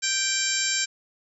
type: harmonic tone with a mistuned harmonic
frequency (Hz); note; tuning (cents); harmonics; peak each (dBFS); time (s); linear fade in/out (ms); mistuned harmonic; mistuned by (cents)
784; G5; 0; 2 / 3 / 4 / 5 / 6 / 7 / 8 / 9; -30 / -32 / -34 / -33 / -33 / -31 / -34 / -27; 0.02-0.86; 20; 9; +71
effects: none